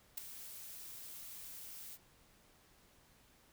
blue noise with ADSR envelope, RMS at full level -37 dBFS, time 0.17-1.98 s, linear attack 9 ms, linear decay 6 ms, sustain -13 dB, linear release 42 ms, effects pink hiss -67 dBFS RMS until 3.52 s

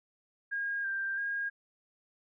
sine tone with vibrato, 1604 Hz, G6, 39 cents sharp, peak -31 dBFS, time 0.51-1.5 s, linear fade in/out 20 ms, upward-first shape square, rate 1.5 Hz, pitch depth 24 cents each way, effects none

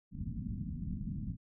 white low-pass noise, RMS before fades -39 dBFS, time 0.11-1.37 s, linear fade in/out 50 ms, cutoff 230 Hz, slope 48 dB/octave, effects none

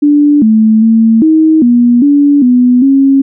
sine tone with pitch steps, 292.5 / 218.9 / 224.8 / 316 / 240.8 / 286.7 / 247.6 / 272.6 Hz, D4 / A3 / A3 / D#4 / B3 / D4 / B3 / C#4, -7 / -9 / +37 / +27 / -44 / -42 / +5 / -29 cents, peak -3 dBFS, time 0.02-3.22 s, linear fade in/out 10 ms, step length 400 ms, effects none

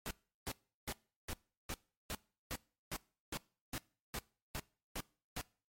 pink noise bursts, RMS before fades -41 dBFS, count 14, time 0.06-5.412 s, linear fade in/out 0 ms, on 48 ms, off 360 ms, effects noise-tail reverb RT60 0.4 s tail -23 dB re dry + MP3 64 kbps

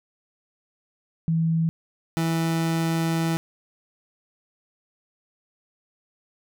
sine / 30% pulse tone pair in turn, 163.3 / 164.2 Hz, E3 / E3, -16 / -6 cents, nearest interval unison, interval 10 cents, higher second, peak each -19 dBFS, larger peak neither, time 1.28-1.69 / 2.17-3.37 s, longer second, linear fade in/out 0 ms, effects none

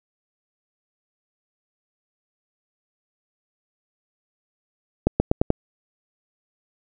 accelerating click train, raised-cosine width 2 ms, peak -3 dBFS, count 5, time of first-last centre 5.07-5.504 s, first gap 130 ms, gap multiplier 0.88, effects none

